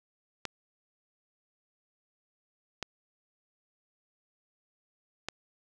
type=clicks; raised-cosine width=0.2 ms; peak=-16 dBFS; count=3; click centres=0.453 / 2.827 / 5.286 s; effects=none